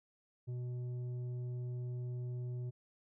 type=tone with tanh clipping; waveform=sine; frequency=123.47 Hz; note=B2; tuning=in tune; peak=-39 dBFS; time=0.47-2.71 s; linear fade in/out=20 ms; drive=7 dB; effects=none